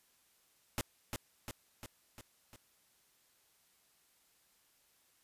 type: noise with echo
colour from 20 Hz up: pink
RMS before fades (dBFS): -35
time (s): 0.78-0.81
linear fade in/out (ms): 0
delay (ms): 350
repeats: 5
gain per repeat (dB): -4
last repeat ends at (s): 2.56
effects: white hiss -71 dBFS RMS until 5.23 s + resampled to 32000 Hz